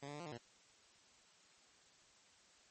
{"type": "tone with pitch steps", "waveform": "10% pulse", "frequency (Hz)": [140, 145.1, 148.1, 173.2, 150.5, 118.3], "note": ["C#3", "D3", "D3", "F3", "D3", "A#2"], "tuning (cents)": [18, -21, 15, -14, 43, 26], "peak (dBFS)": -38, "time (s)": [0.02, 0.38], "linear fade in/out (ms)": 10, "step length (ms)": 60, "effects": ["white hiss -67 dBFS RMS until 2.7 s", "MP3 32 kbps"]}